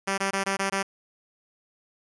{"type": "tone bursts", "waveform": "5% pulse", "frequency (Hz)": 195.2, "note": "G3", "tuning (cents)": -7, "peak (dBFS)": -13, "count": 6, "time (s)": [0.07, 0.83], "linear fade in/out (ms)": 10, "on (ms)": 110, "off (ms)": 20, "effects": ["resampled to 24000 Hz", "9-bit"]}